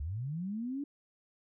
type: linear sweep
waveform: sine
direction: up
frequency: 64.3 to 292.4 Hz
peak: -34 dBFS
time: 0-0.84 s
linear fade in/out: 5 ms
effects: none